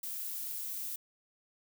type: noise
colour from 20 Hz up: violet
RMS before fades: -39 dBFS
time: 0.03-0.96 s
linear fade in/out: 5 ms
effects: none